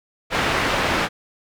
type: low-pass noise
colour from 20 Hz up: white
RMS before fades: -21 dBFS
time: 0.3-1.09 s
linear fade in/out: 50 ms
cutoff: 2000 Hz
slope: 12 dB/octave
effects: none